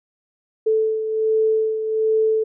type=beating tone pair; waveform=sine; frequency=438.6 / 439.9 Hz; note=A4 / A4; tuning=-6 / 0 cents; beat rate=1.3 Hz; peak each=-17 / -25 dBFS; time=0.66-2.44 s; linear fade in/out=10 ms; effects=none